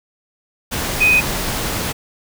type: tone in noise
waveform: sine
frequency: 2500 Hz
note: D#7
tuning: 8 cents sharp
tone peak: -10 dBFS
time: 1-1.21 s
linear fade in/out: 20 ms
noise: pink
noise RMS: -22 dBFS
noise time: 0.71-1.93 s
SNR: +9 dB
effects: none